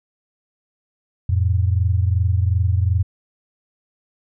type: tone pair together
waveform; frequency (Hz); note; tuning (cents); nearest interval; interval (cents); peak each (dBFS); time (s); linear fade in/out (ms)
sine; 87.39 / 110.1; F2 / A2; +2 / +2; major third; 400; -16 / -20; 1.29-3.03; 5
effects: none